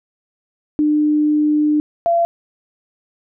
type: tone pair in turn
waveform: sine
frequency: 300.5 / 680.9 Hz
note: D4 / F5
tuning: +40 / -44 cents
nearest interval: octave + major second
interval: 1416 cents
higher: second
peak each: -12 dBFS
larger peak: neither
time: 0.79-1.8 / 2.06-2.25 s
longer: first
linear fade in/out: 0 ms
effects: none